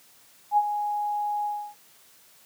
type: tone with ADSR envelope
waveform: sine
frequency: 830.6 Hz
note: G#5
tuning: in tune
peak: -15 dBFS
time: 0.51-1.75 s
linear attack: 63 ms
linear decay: 46 ms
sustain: -10 dB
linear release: 300 ms
effects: white hiss -56 dBFS RMS until 2.45 s + high-pass 100 Hz 12 dB/octave